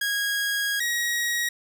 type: tone pair in turn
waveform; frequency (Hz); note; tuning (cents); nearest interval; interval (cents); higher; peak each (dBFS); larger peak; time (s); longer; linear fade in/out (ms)
sawtooth; 1644 / 1897.4; G#6 / A#6; -18 / +30; major second; 248; second; -20; neither; 0.01-0.8 / 0.8-1.49; first; 5
effects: none